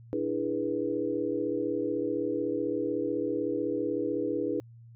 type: chord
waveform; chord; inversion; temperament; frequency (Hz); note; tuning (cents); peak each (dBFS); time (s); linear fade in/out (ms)
sine; E dominant seventh; third; equal with one note detuned; 293.7 / 329.6 / 415.3 / 489.3; D4 / E4 / G#4 / B4; 0 / 0 / 0 / -16; -33; 0.13-4.6; 0
effects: added 116 Hz sine -48 dBFS peak until 4.95 s